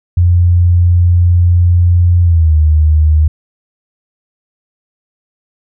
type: tone with pitch glide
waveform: sine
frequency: 87.7 to 77.23 Hz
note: F2 to D#2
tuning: +8 to -12 cents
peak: -5 dBFS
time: 0.17-3.28 s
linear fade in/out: 5 ms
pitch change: -220 cents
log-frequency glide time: 2.22-2.55 s
effects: none